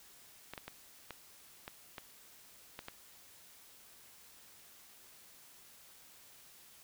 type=clicks; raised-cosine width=0.3 ms; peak=-27 dBFS; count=8; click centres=0.536 / 0.578 / 0.68 / 1.107 / 1.679 / 1.982 / 2.791 / 2.884 s; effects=white hiss -59 dBFS RMS until 6.83 s